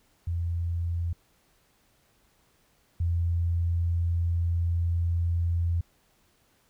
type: tone pair in turn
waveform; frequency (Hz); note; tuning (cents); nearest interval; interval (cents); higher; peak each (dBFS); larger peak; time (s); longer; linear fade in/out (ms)
sine; 85.2 / 85.2; F2 / F2; -42 / -42; unison; 0; neither; -26 / -23; second; 0.27-1.13 / 3-5.81; second; 5
effects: pink hiss -66 dBFS RMS until 6.69 s